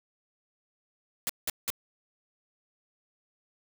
white noise bursts, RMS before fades -30 dBFS, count 3, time 1.27-1.702 s, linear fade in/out 0 ms, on 24 ms, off 180 ms, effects none

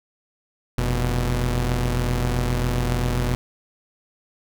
sawtooth tone pair together, 43.19 / 122.1 Hz, F1 / B2, -18 / -19 cents, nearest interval octave + tritone, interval 1799 cents, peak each -19 / -19 dBFS, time 0.78-3.35 s, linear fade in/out 0 ms, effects none

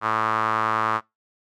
sawtooth tone with band-pass filter, 110 Hz, A2, in tune, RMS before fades -23 dBFS, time 0.01-1.01 s, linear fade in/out 50 ms, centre 1200 Hz, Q 4.3, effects noise-tail reverb RT60 0.2 s tail -24 dB re dry

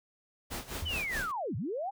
pink noise with tremolo, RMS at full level -37 dBFS, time 0.5-1.32 s, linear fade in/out 20 ms, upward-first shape sine, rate 4.8 Hz, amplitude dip 80%
sine tone with exponential decay, 81 Hz, E2, 30 cents flat, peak -31 dBFS, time 0.82-1.09 s, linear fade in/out 5 ms, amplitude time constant 58 ms
sine linear two-way sweep, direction down then up, 3090 to 87.31 to 830 Hz, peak -32 dBFS, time 0.85-1.91 s, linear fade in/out 20 ms, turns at 1.56 s
effects none

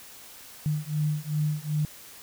sine beating tone pair, 150 / 152.6 Hz, D3 / D#3, +37 / -33 cents, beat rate 2.6 Hz, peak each -28 dBFS, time 0.66-1.85 s, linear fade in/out 0 ms, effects white hiss -47 dBFS RMS until 2.22 s

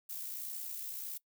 violet noise with amplitude modulation, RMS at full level -40 dBFS, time 0.09-1.18 s, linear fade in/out 10 ms, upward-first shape sine, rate 61.5 Hz, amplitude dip 40%, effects noise-tail reverb RT60 0.1 s tail -21 dB re dry

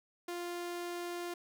sawtooth tone, 349.2 Hz, F4, in tune, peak -34 dBFS, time 0.28-1.34 s, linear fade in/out 5 ms, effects none

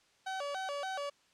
30% pulse tone with vibrato, 659.3 Hz, E5, in tune, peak -33 dBFS, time 0.26-1.1 s, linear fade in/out 10 ms, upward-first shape square, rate 3.5 Hz, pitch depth 250 cents each way, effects white hiss -68 dBFS RMS until 1.33 s + low-pass 6000 Hz 12 dB/octave

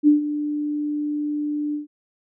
sine tone with ADSR envelope, 296.3 Hz, D4, 15 cents sharp, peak -9 dBFS, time 0.03-1.87 s, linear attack 45 ms, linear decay 130 ms, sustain -13 dB, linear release 130 ms, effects none

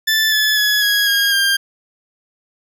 20% pulse tone with pitch steps, 1757 / 1723.8 / 1691.3 / 1659.3 / 1628 / 1597.3 Hz, A6 / A6 / G#6 / G#6 / G#6 / G6, -3 / -36 / +31 / -2 / -35 / +32 cents, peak -8 dBFS, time 0.07-1.57 s, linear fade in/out 10 ms, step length 250 ms, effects none

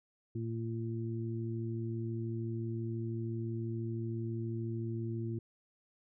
harmonic tone, 114.1 Hz, A#2, 37 cents flat, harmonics 1 / 2 / 3, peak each -36 / -42 / -41 dBFS, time 0.35-5.39 s, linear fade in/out 5 ms, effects none

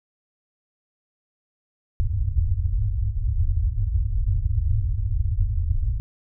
white low-pass noise, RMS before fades -22 dBFS, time 2-6 s, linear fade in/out 0 ms, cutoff 110 Hz, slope 96 dB/octave, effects none

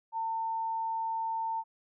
sine tone, 900 Hz, A5, 39 cents sharp, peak -30 dBFS, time 0.12-1.64 s, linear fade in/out 50 ms, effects none

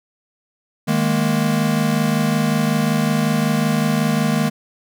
square chord, D# suspended fourth, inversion none, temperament equal, 155.56 / 207.7 / 233.1 Hz, D#3 / G#3 / A#3, 0 / 0 / 0 cents, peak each -21 dBFS, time 0.87-4.5 s, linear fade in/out 20 ms, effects none

